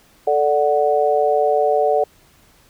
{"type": "chord", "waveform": "sine", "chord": "D major", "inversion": "second", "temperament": "equal", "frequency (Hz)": [440, 587.3, 740], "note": ["A4", "D5", "F#5"], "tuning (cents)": [0, 0, 0], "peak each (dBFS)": -18, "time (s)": [0.27, 2.04], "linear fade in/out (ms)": 5, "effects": ["pink hiss -53 dBFS RMS until 2.69 s"]}